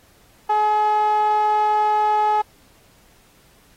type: tone with band-pass filter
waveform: sawtooth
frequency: 424 Hz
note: G#4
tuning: 36 cents sharp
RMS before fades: -18 dBFS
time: 0.49-2.42 s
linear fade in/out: 10 ms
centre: 910 Hz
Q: 5.8
effects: pink hiss -55 dBFS RMS until 3.76 s + AAC 48 kbps